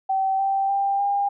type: tone with pitch steps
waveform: sine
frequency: 770 / 781.2 / 792.6 / 804.1 Hz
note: G5 / G5 / G5 / G5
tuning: -31 / -6 / +19 / +44 cents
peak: -19 dBFS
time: 0.09-1.29 s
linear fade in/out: 10 ms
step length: 300 ms
effects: none